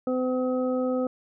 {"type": "harmonic tone", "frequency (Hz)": 254.9, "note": "C4", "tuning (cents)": -45, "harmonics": [1, 2, 3, 5], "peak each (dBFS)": [-26, -26, -39, -38], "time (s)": [0.07, 1.07], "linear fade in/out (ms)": 2, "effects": []}